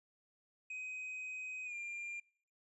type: tone with pitch glide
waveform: triangle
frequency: 2516 to 2393 Hz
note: D#7 to D7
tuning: +19 to +32 cents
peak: -40 dBFS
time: 0.7-2.2 s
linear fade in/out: 5 ms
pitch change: -87 cents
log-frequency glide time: 1.65-1.74 s
effects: noise-tail reverb RT60 0.5 s tail -22 dB re dry + resampled to 24000 Hz